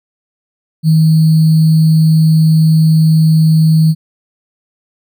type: tone with sample-and-hold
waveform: sine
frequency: 159 Hz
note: D#3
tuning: 38 cents sharp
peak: -5 dBFS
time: 0.83-3.95 s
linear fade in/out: 50 ms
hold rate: 4410 Hz
effects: none